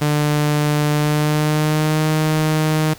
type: tone with pitch glide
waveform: sawtooth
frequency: 148.9 to 155.4 Hz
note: D3 to D#3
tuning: +24 to -2 cents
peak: -11 dBFS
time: 0.01-2.94 s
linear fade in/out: 10 ms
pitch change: +74 cents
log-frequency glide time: 0.92-2.06 s
effects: pink hiss -41 dBFS RMS until 2.98 s